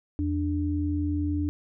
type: tone pair together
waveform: sine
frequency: 84.12 / 294.8 Hz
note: E2 / D4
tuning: +36 / +7 cents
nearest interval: octave + minor seventh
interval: 2171 cents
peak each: -27 dBFS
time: 0.19-1.49 s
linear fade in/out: 0 ms
effects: none